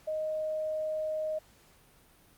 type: tone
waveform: sine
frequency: 622.3 Hz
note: D#5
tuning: in tune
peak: -30 dBFS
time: 0.07-1.39 s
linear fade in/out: 10 ms
effects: pink hiss -61 dBFS RMS until 2.37 s + Opus 48 kbps